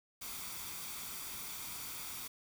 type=noise with comb filter; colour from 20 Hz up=white; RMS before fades=-44 dBFS; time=0.21-2.28 s; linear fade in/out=10 ms; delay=0.86 ms; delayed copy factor=+0.5; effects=none